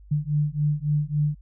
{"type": "beating tone pair", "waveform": "sine", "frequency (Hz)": [146.83, 150.43], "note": ["D3", "D3"], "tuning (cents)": [0, 42], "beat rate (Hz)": 3.6, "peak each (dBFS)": -24, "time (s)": [0.11, 1.35], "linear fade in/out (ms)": 10, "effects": ["added 50 Hz sine -45 dBFS peak until 1.41 s"]}